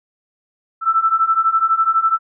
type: beating tone pair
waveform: sine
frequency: 1318.5 / 1330.5 Hz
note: E6 / E6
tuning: 0 / +16 cents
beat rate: 12 Hz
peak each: -17 / -15 dBFS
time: 0.81-2.19 s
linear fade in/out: 50 ms
effects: none